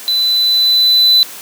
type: tone with level ramp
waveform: triangle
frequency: 4000 Hz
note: B7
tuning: 21 cents sharp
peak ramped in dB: -10 to -4 dBFS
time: 0.08-1.23 s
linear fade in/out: 0 ms
effects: white hiss -31 dBFS RMS until 1.41 s + high-pass 200 Hz 12 dB/octave